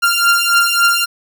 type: beating tone pair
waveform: sawtooth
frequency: 1389 / 1392.6 Hz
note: F6 / F6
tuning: -10 / -5 cents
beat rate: 3.6 Hz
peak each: -10 dBFS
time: 0.02-1.06 s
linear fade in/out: 20 ms
effects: none